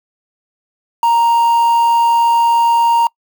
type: tone with quantisation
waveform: triangle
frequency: 932.3 Hz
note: A#5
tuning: in tune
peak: -7 dBFS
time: 1.03-3.07 s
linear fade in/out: 2 ms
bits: 5
effects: noise-tail reverb RT60 0.1 s tail -25 dB re dry